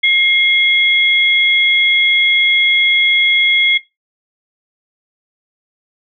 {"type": "tone pair together", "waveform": "sine", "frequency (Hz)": [2135, 3341], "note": ["C7", "G#7"], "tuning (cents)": [34, 10], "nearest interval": "minor sixth", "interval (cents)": 776, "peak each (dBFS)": [-10, -14], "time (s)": [0.03, 3.78], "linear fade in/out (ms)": 10, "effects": ["noise-tail reverb RT60 0.2 s tail -17 dB re dry"]}